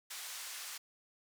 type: band-pass noise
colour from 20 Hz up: white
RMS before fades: -45 dBFS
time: 0.1-0.78 s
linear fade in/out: 10 ms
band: 1000 to 9800 Hz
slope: 12 dB/octave
effects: none